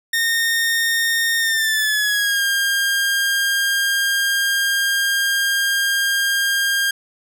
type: tone with pitch glide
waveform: sawtooth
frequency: 1837 to 1608.5 Hz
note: A#6 to G6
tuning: -26 to +44 cents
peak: -13 dBFS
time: 0.13-6.91 s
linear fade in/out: 5 ms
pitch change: -230 cents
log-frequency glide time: 1.39-2.43 s
effects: none